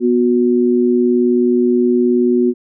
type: tone pair together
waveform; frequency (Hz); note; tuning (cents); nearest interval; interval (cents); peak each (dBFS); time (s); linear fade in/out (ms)
sine; 245.4 / 364.3; B3 / F#4; -11 / -27; perfect fifth; 684; -13 / -13; 0-2.54; 50
effects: none